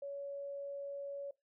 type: tone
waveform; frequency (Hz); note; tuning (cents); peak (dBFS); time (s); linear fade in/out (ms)
sine; 562; C#5; +24; -40; 0.02-1.31; 5
effects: noise-tail reverb RT60 0.2 s tail -20 dB re dry